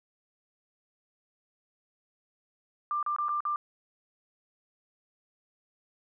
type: tone with dropouts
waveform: sine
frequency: 1188 Hz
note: D6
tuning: 20 cents sharp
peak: -27 dBFS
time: 2.91-3.56 s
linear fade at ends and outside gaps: 1 ms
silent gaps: 3.028-3.063 / 3.163-3.185 / 3.284-3.291 / 3.405-3.452 s
effects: none